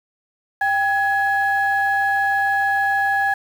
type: tone pair together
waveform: sine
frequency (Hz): 792.4 / 1679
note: G5 / G#6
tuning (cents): +18 / +18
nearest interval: octave + minor second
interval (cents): 1300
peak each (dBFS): -18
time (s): 0.61-3.34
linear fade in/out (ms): 5
effects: tanh soft clip ceiling -10 dBFS + 7-bit